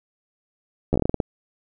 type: slowing click train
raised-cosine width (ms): 2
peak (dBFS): -7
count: 10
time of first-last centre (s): 0.93-1.202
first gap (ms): 12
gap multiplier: 1.22
effects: none